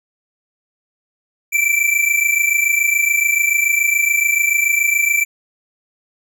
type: tone pair together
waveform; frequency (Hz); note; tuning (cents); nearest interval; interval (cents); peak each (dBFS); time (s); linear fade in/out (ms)
square; 2322 / 2349; D7 / D7; -20 / 0; unison; 20; -17; 1.52-5.25; 20
effects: none